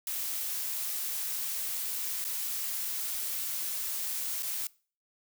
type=noise with dropouts; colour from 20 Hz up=blue; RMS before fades=-34 dBFS; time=0.07-4.67 s; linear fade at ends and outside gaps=2 ms; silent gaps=2.243-2.249 / 4.424-4.43 s; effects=noise-tail reverb RT60 0.4 s tail -22 dB re dry